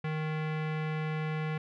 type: tone with low-pass filter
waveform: square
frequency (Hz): 155.56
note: D#3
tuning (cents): 0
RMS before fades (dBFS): -33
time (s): 0.04-1.58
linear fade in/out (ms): 5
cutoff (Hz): 2300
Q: 2
effects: none